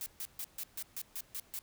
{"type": "noise bursts", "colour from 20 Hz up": "blue", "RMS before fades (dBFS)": -40, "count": 9, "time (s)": [0.01, 1.589], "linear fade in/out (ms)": 0, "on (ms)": 51, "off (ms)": 140, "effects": ["pink hiss -64 dBFS RMS until 1.62 s"]}